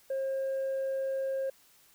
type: tone with tanh clipping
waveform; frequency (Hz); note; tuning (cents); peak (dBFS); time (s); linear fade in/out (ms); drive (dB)
sine; 536; C5; +42; -30; 0.1-1.5; 5; 1
effects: white hiss -62 dBFS RMS until 1.94 s